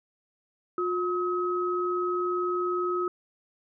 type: tone pair together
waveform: sine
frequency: 357.8 / 1275 Hz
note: F4 / D#6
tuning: +42 / +42 cents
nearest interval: octave + minor seventh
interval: 2200 cents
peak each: -27 / -29 dBFS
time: 0.78-3.08 s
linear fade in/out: 2 ms
effects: none